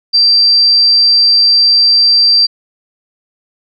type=tone; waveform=sine; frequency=4699 Hz; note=D8; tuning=in tune; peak=-5 dBFS; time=0.13-2.47 s; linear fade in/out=20 ms; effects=none